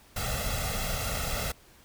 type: noise with comb filter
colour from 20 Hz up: pink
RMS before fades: -31 dBFS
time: 0.16-1.52 s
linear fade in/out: 5 ms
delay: 1.5 ms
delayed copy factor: +0.85
effects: pink hiss -57 dBFS RMS until 1.84 s